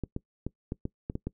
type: clicks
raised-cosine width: 3 ms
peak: -19 dBFS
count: 8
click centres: 0.037 / 0.164 / 0.466 / 0.721 / 0.854 / 1.099 / 1.154 / 1.27 s
effects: noise-tail reverb RT60 0.1 s tail -22 dB re dry